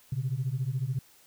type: beating tone pair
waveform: sine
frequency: 123.47 / 137.47 Hz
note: B2 / C#3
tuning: 0 / -14 cents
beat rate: 14 Hz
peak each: -30 dBFS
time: 0.12-0.99 s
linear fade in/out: 5 ms
effects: tanh soft clip ceiling -21 dBFS + white hiss -59 dBFS RMS until 1.26 s